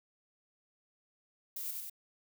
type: noise with echo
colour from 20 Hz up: violet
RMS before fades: -40 dBFS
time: 1.56-1.71 s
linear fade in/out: 5 ms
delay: 94 ms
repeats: 2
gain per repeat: -2 dB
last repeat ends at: 1.898 s
effects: none